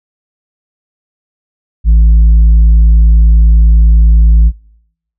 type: tone with tanh clipping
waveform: triangle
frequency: 55 Hz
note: A1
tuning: in tune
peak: -3 dBFS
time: 1.84-4.52 s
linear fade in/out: 50 ms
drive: 8 dB
effects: noise-tail reverb RT60 0.8 s tail -25 dB re dry